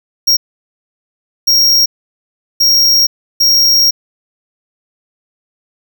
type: tone bursts at uneven times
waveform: square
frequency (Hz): 5588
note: F8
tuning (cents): 0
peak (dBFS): -7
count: 4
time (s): 0.27-0.37 / 1.47-1.86 / 2.6-3.07 / 3.4-3.91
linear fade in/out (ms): 10
effects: none